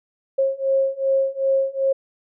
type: beating tone pair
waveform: sine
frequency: 538 / 540.6 Hz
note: C5 / C#5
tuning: +48 / -44 cents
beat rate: 2.6 Hz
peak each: -21 / -20 dBFS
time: 0.38-1.93 s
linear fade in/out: 10 ms
effects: none